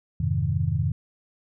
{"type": "chord", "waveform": "sine", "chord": "F minor seventh", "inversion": "none", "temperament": "equal", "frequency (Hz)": [87.31, 103.83, 130.81, 155.56], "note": ["F2", "Ab2", "C3", "Eb3"], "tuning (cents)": [0, 0, 0, 0], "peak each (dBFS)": -27, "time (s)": [0.2, 0.92], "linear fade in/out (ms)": 5, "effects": []}